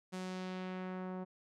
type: tone with low-pass filter sweep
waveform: sawtooth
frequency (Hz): 185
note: F#3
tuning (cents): 0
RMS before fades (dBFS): -42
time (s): 0.12-1.25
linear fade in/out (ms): 20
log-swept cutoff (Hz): 8900 to 930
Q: 0.98
effects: none